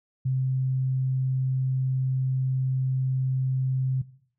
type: tone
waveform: sine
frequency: 130.81 Hz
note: C3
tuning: in tune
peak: -22 dBFS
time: 0.25-4.02 s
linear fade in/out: 10 ms
effects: noise-tail reverb RT60 0.6 s tail -19 dB re dry